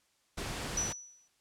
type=noise; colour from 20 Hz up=pink; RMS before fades=-38 dBFS; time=0.37-0.93 s; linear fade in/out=10 ms
type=tone with exponential decay; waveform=sine; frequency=5920 Hz; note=F#8; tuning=in tune; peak=-27 dBFS; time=0.77-1.28 s; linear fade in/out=5 ms; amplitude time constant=110 ms
effects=white hiss -72 dBFS RMS until 1.4 s + low-pass 9000 Hz 12 dB/octave